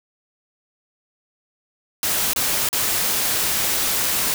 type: noise with dropouts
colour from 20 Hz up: white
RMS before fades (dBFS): -21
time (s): 2.03-4.34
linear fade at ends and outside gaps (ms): 1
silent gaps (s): 2.334-2.361 / 2.689-2.729
effects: none